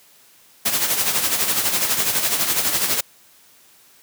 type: noise with tremolo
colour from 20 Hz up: white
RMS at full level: -18 dBFS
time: 0.65-3.01 s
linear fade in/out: 10 ms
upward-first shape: sine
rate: 12 Hz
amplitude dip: 55%
effects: white hiss -52 dBFS RMS until 4.02 s + high-pass 100 Hz 12 dB/octave